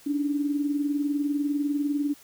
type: tone pair together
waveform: sine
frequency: 287.3 / 307.3 Hz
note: D4 / D#4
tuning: -38 / -21 cents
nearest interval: minor second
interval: 117 cents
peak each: -24 / -32 dBFS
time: 0.06-2.14 s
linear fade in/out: 10 ms
effects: white hiss -53 dBFS RMS until 2.23 s